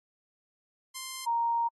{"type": "tone pair in turn", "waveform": ["5% pulse", "sine"], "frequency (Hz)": [1046.5, 932.3], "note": ["C6", "A#5"], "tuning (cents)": [0, 0], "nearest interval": "major second", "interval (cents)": 200, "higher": "first", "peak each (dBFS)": -25, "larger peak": "neither", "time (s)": [[0.94, 1.26], [1.26, 1.69]], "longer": "second", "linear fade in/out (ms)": 20, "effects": ["AAC 32 kbps"]}